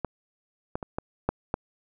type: clicks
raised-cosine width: 1 ms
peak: -14 / -15 / -20 / -15 / -9 / -11 dBFS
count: 6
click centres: 0.047 / 0.755 / 0.828 / 0.985 / 1.29 / 1.541 s
effects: none